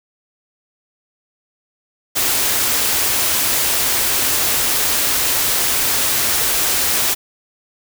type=band-stop noise; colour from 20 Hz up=white; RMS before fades=-17 dBFS; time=2.15-7.15 s; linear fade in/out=20 ms; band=150 to 210 Hz; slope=96 dB/octave; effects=none